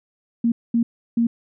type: tone bursts at uneven times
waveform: sine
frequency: 233.1 Hz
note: A#3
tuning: in tune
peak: -15 dBFS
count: 3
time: 0.44-0.52 / 0.74-0.83 / 1.17-1.27 s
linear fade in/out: 5 ms
effects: none